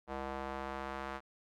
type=tone with band-pass filter sweep; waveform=square; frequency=67.5 Hz; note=C#2; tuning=45 cents flat; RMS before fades=-41 dBFS; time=0.07-1.21 s; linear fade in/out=50 ms; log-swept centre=790 to 1200 Hz; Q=1.2; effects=none